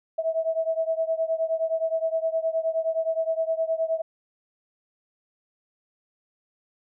sine beating tone pair, 646 / 655.6 Hz, E5 / E5, -35 / -10 cents, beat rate 9.6 Hz, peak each -25 / -27 dBFS, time 0.18-4.02 s, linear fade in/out 10 ms, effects none

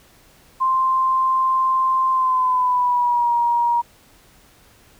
sine tone with pitch glide, 1046.5 to 948.6 Hz, C6 to A#5, 0 to +30 cents, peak -15 dBFS, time 0.6-3.82 s, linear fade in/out 20 ms, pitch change -170 cents, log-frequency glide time 2.11-3.32 s, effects pink hiss -52 dBFS RMS until 4.99 s

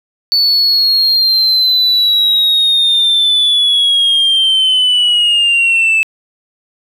sine linear sweep, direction down, 4484 to 2618 Hz, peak -6 dBFS, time 0.32-6.03 s, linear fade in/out 0 ms, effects tanh soft clip ceiling -6 dBFS + 7-bit

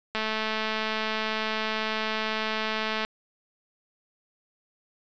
click train, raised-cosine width 0.3 ms, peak -13 dBFS, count 633, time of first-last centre 0.15-3.049 s, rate 218 Hz, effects resampled to 16000 Hz

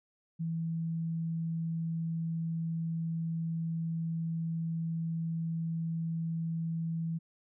sine tone, 164.3 Hz, E3, 5 cents flat, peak -31 dBFS, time 0.39-7.19 s, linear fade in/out 20 ms, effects none

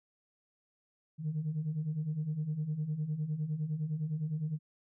sine beating tone pair, 146.83 / 156.63 Hz, D3 / D#3, 0 / +12 cents, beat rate 9.8 Hz, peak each -37 / -32 dBFS, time 1.18-4.59 s, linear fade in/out 50 ms, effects tanh soft clip ceiling -27 dBFS

